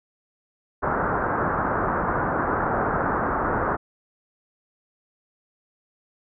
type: low-pass noise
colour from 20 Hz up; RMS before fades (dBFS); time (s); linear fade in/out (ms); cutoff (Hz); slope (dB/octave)
white; -24; 0.82-3.77; 20; 1500; 48
effects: none